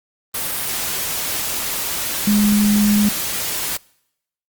sine tone in noise, 207.7 Hz, G#3, in tune, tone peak -12 dBFS, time 2.27-3.09 s, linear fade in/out 5 ms, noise white, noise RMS -23 dBFS, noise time 0.34-3.77 s, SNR +8 dB, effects noise-tail reverb RT60 0.8 s tail -25 dB re dry + Opus 32 kbps

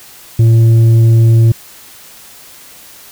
sine tone with tanh clipping, 114 Hz, A#2, 38 cents flat, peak -5 dBFS, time 0.39-1.52 s, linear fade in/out 5 ms, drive 5 dB, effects white hiss -37 dBFS RMS until 3.11 s

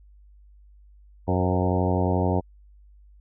harmonic tone with a mistuned harmonic, 91.4 Hz, F#2, 21 cents flat, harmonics 1 / 2 / 3 / 4 / 5 / 6 / 7 / 8 / 9 / 10, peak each -24 / -27 / -29 / -30 / -31 / -32 / -32 / -33 / -34 / -34 dBFS, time 1.27-2.41 s, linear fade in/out 20 ms, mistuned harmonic 6, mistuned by -29 cents, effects added 50 Hz sine -49 dBFS peak until 3.2 s

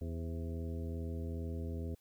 harmonic tone with a mistuned harmonic, 82.41 Hz, E2, in tune, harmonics 1 / 2 / 3 / 4 / 5 / 6 / 8, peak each -38 / -47 / -45 / -51 / -49 / -52 / -58 dBFS, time 0.01-1.95 s, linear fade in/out 5 ms, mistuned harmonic 6, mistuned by +79 cents, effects white hiss -73 dBFS RMS until 2 s

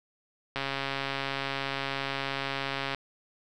click train, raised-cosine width 0.3 ms, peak -15 dBFS, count 328, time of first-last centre 0.56-2.947 s, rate 137 Hz, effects none

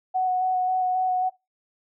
sine tone with vibrato, 740 Hz, F#5, in tune, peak -20 dBFS, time 0.14-1.3 s, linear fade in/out 20 ms, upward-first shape square, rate 3.7 Hz, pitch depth 11 cents each way, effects noise-tail reverb RT60 0.2 s tail -19 dB re dry

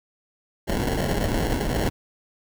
pink noise with sample-and-hold, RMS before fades -24 dBFS, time 0.67-1.9 s, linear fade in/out 20 ms, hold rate 1225 Hz, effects none

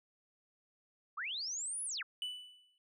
sine linear two-way sweep, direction up then down, 1063 to 10548 to 1063 Hz, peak -37 dBFS, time 1.17-2.03 s, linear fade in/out 10 ms, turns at 1.84 s
triangle tone with exponential decay, 2979 Hz, F#7, 11 cents sharp, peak -33 dBFS, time 2.22-2.78 s, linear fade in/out 1 ms, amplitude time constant 120 ms
effects none

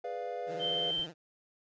triangle chord, G# diminished seventh, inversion none, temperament equal, 415.3 / 493.9 / 587.3 / 698.5 Hz, G#4 / B4 / D5 / F5, 0 / 0 / 0 / 0 cents, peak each -42 / -37 / -42 / -37 dBFS, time 0.04-0.91 s, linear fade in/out 5 ms
15% pulse tone with vibrato, 164.81 Hz, E3, in tune, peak -37 dBFS, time 0.46-1.14 s, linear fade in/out 50 ms, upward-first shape sine, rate 19 Hz, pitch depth 140 cents each way
sine tone, 3117 Hz, G7, 11 cents flat, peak -30 dBFS, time 0.59-1.07 s, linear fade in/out 50 ms
brown noise with exponential decay, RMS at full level -48 dBFS, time 0.98-1.12 s, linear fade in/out 5 ms, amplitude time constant 29 ms
effects resampled to 16000 Hz

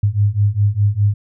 sine beating tone pair, 100.2 / 105.1 Hz, G2 / G#2, +38 / +21 cents, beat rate 4.9 Hz, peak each -16 / -15 dBFS, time 0.03-1.14 s, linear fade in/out 5 ms, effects none

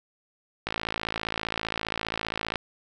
click train, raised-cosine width 0.3 ms, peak -12 dBFS, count 105, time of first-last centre 0.67-2.557 s, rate 55.1 Hz, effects none

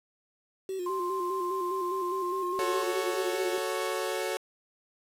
sine tone with vibrato, 369.1 Hz, F#4, 4 cents flat, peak -31 dBFS, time 0.69-3.58 s, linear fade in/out 2 ms, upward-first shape square, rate 4.9 Hz, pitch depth 58 cents each way
sine tone with pitch glide, 1048 to 1067.6 Hz, C6 to C6, +2 to +35 cents, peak -31 dBFS, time 0.86-2.83 s, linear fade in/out 5 ms, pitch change +33 cents, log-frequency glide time 2.15-2.49 s
sawtooth chord, F# minor, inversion none, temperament equal, 370 / 440 / 554.4 Hz, F#4 / A4 / C#5, 0 / 0 / 0 cents, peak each -30 dBFS, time 2.59-4.37 s, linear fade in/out 0 ms
effects resampled to 32000 Hz + 8-bit

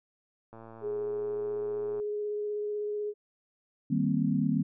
click train, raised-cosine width 1 ms, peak -34 dBFS, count 167, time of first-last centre 0.53-1.999 s, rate 113 Hz
sine tone with vibrato, 417.5 Hz, G#4, 9 cents sharp, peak -30 dBFS, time 0.81-3.14 s, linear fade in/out 50 ms, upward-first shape sine, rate 16 Hz, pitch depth 11 cents each way
sine chord, C minor seventh, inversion first, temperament equal, 155.56 / 196 / 233.1 / 261.6 Hz, Eb3 / G3 / Bb3 / C4, 0 / 0 / 0 / 0 cents, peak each -30 dBFS, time 3.9-4.63 s, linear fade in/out 10 ms
effects none

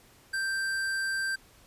sine tone with hard clipping, 1570 Hz, G6, 2 cents sharp, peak -30 dBFS, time 0.33-1.36 s, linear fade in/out 10 ms, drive 14 dB, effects pink hiss -58 dBFS RMS until 1.66 s + resampled to 32000 Hz

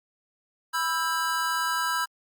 square chord, E minor, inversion second, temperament equal with one note detuned, 987.8 / 1318.5 / 1600 Hz, B5 / E6 / G6, 0 / 0 / +35 cents, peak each -30 dBFS, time 0.73-2.06 s, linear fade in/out 20 ms, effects Opus 48 kbps

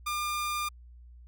sawtooth tone, 1202 Hz, D6, 40 cents sharp, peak -26 dBFS, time 0.06-0.69 s, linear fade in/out 10 ms, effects added 60 Hz sine -48 dBFS peak until 1.27 s

